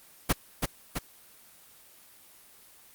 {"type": "noise with echo", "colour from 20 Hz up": "pink", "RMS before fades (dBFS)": -23, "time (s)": [0.29, 0.33], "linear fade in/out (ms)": 10, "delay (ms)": 330, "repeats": 2, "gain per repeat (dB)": -4, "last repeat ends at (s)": 0.99, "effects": ["white hiss -55 dBFS RMS until 2.94 s", "Opus 24 kbps"]}